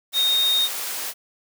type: tone in noise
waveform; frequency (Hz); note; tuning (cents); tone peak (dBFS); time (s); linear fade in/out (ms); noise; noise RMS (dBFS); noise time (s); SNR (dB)
sine; 3704; A#7; -12; -17; 0.13-0.69; 50; white; -29; 0.12-1.14; +9
effects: high-pass 400 Hz 12 dB/octave